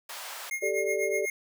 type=high-pass noise; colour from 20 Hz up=pink; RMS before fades=-40 dBFS; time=0.09-0.5 s; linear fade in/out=5 ms; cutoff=660 Hz; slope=24 dB/octave
type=tone with tremolo; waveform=square; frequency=2140 Hz; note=C7; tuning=38 cents sharp; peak=-28 dBFS; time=0.51-1.3 s; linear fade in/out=2 ms; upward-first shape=triangle; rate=8.1 Hz; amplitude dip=90%
type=chord; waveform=sine; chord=G suspended second; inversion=none; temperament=equal; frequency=392 / 440 / 587.3 Hz; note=G4 / A4 / D5; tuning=0 / 0 / 0 cents; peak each=-30 / -31 / -31 dBFS; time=0.62-1.26 s; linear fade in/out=10 ms
effects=none